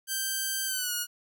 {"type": "tone with pitch glide", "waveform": "5% pulse", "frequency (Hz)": [1566, 1444.3], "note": ["G6", "F#6"], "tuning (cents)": [-2, -42], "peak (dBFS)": -18, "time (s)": [0.07, 1.07], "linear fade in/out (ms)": 50, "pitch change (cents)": -140, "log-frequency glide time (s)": [0.66, 0.93], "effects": []}